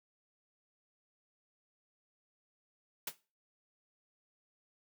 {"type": "noise with exponential decay", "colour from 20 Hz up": "white", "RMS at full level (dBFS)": -32, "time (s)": [3.07, 3.15], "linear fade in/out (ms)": 5, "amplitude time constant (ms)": 16, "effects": ["noise-tail reverb RT60 0.3 s tail -17 dB re dry", "high-pass 150 Hz 12 dB/octave"]}